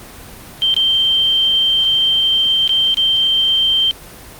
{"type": "tone with dropouts", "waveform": "sine", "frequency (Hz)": 3136, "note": "G7", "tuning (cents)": 0, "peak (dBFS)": -11, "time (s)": [0.62, 3.91], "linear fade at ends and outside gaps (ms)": 0, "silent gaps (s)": [[0.741, 0.765], [2.677, 2.693], [2.943, 2.971]], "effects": ["pink hiss -36 dBFS RMS until 4.39 s", "Opus 24 kbps"]}